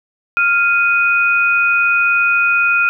sine tone pair together, 1396.9 / 2489 Hz, F6 / D#7, 0 / 0 cents, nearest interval minor seventh, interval 1000 cents, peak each -13 / -14 dBFS, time 0.37-2.89 s, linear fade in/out 0 ms, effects none

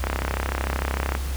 click train, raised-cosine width 0.5 ms, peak -9 dBFS, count 38, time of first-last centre 0.04-1.151 s, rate 33.3 Hz, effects added 67 Hz sine -25 dBFS peak until 1.36 s + pink hiss -37 dBFS RMS until 1.36 s

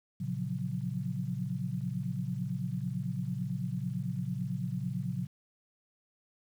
sine chord, Gb major seventh, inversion first, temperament equal with one note detuned, 116.54 / 138.59 / 174.61 / 183.61 Hz, Bb2 / Db3 / F3 / Gb3, 0 / 0 / 0 / -13 cents, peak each -38 / -36 / -39 / -37 dBFS, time 0.2-5.27 s, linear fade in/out 10 ms, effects 10-bit

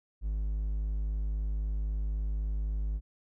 triangle tone, 51.91 Hz, G#1, in tune, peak -27 dBFS, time 0.21-3.01 s, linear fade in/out 50 ms, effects none

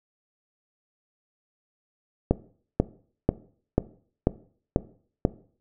click train, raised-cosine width 2 ms, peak -5 dBFS, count 7, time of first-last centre 2.31-5.251 s, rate 2.04 Hz, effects noise-tail reverb RT60 0.5 s tail -18 dB re dry

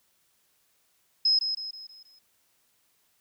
sine tone with echo, 5120 Hz, D#8, 49 cents sharp, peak -19 dBFS, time 1.25-1.39 s, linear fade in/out 5 ms, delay 160 ms, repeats 5, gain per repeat -7 dB, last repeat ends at 2.19 s, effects white hiss -69 dBFS RMS until 3.2 s

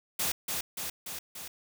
white noise with echo, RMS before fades -30 dBFS, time 0.19-0.32 s, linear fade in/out 5 ms, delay 290 ms, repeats 4, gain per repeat -3 dB, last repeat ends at 1.48 s, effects none

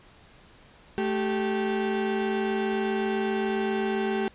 35% pulse tone pair together, 218.1 / 388.6 Hz, A3 / G4, -15 / -15 cents, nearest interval minor seventh, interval 1000 cents, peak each -27 / -25 dBFS, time 0.98-4.28 s, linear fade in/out 0 ms, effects pink hiss -54 dBFS RMS until 4.34 s + resampled to 8000 Hz

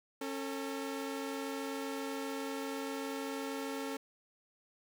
sawtooth tone pair together, 273.7 / 446.9 Hz, C#4 / A4, -22 / +27 cents, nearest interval minor sixth, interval 849 cents, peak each -35 / -37 dBFS, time 0.21-3.97 s, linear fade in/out 5 ms, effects none

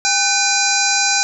harmonic tone with a mistuned harmonic, 805 Hz, G5, 46 cents sharp, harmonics 1 / 2 / 3 / 5 / 6 / 7 / 8 / 9, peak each -22 / -22 / -22 / -22 / -22 / -22 / -22 / -22 dBFS, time 0.05-1.23 s, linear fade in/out 0 ms, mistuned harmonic 2, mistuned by -100 cents, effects none

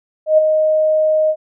sine tone with ADSR envelope, 622.3 Hz, D#5, in tune, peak -5 dBFS, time 0.26-1.36 s, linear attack 120 ms, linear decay 11 ms, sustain -6 dB, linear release 63 ms, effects none

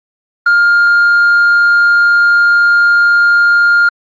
sine tone with tanh clipping, 1407 Hz, F6, 12 cents sharp, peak -6 dBFS, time 0.46-3.89 s, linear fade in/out 5 ms, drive 1 dB, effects Opus 24 kbps

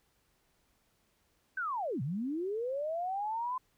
sine linear two-way sweep, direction down then up, 1568 to 119.8 to 1033 Hz, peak -32 dBFS, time 1.57-3.58 s, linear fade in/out 5 ms, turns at 2.02 s, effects pink hiss -73 dBFS RMS until 3.77 s

